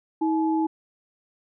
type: tone pair together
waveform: sine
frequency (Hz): 320.1 / 854.6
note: D#4 / G#5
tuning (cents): +49 / +49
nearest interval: octave + perfect fourth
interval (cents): 1700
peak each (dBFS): -21 / -27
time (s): 0.21-0.67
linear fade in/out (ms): 10
effects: none